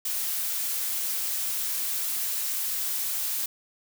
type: noise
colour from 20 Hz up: blue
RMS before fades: -29 dBFS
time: 0.05-3.46 s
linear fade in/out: 5 ms
effects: none